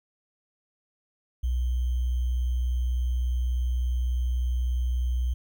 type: tone with sample-and-hold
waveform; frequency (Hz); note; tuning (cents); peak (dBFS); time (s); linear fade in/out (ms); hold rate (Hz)
sine; 61.74; B1; 0; -23; 1.43-5.34; 10; 3150
effects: none